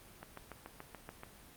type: click train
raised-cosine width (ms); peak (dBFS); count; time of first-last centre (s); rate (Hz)
0.5; -30; 8; 0.23-1.234; 6.97
effects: pink hiss -57 dBFS RMS until 1.56 s + Opus 32 kbps